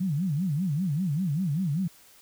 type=tone with vibrato; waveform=sine; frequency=164.81 Hz; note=E3; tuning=in tune; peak=-24 dBFS; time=0-1.88 s; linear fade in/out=10 ms; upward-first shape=sine; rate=5.1 Hz; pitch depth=290 cents each way; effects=white hiss -55 dBFS RMS until 2.21 s